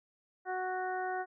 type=harmonic tone; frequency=370 Hz; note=F#4; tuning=in tune; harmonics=1 / 2 / 3 / 4 / 5; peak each=-39 / -35 / -46 / -41 / -46 dBFS; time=0.45-1.26 s; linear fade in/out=50 ms; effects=none